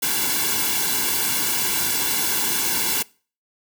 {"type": "noise with comb filter", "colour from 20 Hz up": "white", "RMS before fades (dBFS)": -22, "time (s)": [0.02, 3.03], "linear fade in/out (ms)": 10, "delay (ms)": 1.6, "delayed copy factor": -0.85, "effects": ["noise-tail reverb RT60 0.4 s tail -24 dB re dry"]}